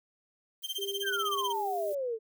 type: noise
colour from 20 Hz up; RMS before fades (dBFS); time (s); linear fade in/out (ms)
violet; -49; 0.62-1.95; 5
type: tone with tremolo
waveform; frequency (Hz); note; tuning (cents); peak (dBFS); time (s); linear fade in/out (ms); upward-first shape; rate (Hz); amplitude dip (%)
40% pulse; 3146; G7; +6; -30; 0.63-1.53; 20; sine; 16; 100
type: tone with pitch glide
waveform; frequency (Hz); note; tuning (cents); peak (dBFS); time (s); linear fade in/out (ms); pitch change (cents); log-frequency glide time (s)
sine; 397.7 to 401.4; G4 to G4; +25 to +41; -35; 0.78-1.93; 10; +16; 0.88-1.24
type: exponential sweep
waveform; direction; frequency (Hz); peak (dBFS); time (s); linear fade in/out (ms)
sine; down; 1661.2 to 431.6; -30; 1.02-2.19; 50
effects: none